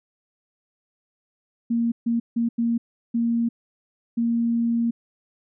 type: tone bursts at uneven times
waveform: sine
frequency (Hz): 233.1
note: A#3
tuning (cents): 0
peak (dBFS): -19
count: 6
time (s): 1.7-1.92 / 2.06-2.2 / 2.36-2.49 / 2.58-2.78 / 3.14-3.49 / 4.17-4.91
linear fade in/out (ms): 10
effects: none